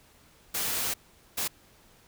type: noise bursts at uneven times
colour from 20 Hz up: white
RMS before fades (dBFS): -30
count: 2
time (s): 0.54-0.94 / 1.37-1.48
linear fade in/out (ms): 10
effects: pink hiss -59 dBFS RMS until 2.07 s